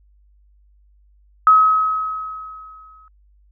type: tone with exponential decay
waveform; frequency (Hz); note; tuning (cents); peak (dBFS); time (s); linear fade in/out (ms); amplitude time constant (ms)
sine; 1277; D#6; +45; -6; 1.47-3.08; 1; 350
effects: added 50 Hz sine -51 dBFS peak until 3.51 s